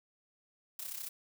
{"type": "noise with amplitude modulation", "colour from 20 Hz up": "blue", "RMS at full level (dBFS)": -39, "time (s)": [0.79, 1.09], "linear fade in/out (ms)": 2, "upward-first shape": "sine", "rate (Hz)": 32.8, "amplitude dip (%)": 70, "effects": []}